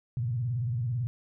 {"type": "tone with vibrato", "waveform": "sine", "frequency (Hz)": 120, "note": "B2", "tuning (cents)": -49, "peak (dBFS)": -27, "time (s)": [0.17, 1.07], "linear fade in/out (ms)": 0, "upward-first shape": "square", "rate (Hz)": 18, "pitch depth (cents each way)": 130, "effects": []}